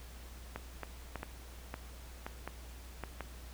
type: clicks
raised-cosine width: 0.5 ms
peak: -24 dBFS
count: 9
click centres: 0.56 / 0.833 / 1.157 / 1.231 / 1.741 / 2.265 / 2.476 / 3.037 / 3.207 s
effects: added 60 Hz sine -48 dBFS peak until 3.53 s + pink hiss -55 dBFS RMS until 3.53 s